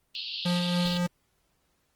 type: band-pass noise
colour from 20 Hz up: white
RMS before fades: -34 dBFS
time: 0.15-0.97 s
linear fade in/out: 0 ms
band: 2700 to 4700 Hz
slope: 96 dB/octave
type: tone with tremolo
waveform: square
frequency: 176.4 Hz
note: F3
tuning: 18 cents sharp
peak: -24 dBFS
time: 0.45-1.07 s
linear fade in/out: 10 ms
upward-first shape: sine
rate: 3.6 Hz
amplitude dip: 35%
effects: pink hiss -72 dBFS RMS until 1.95 s + Opus 24 kbps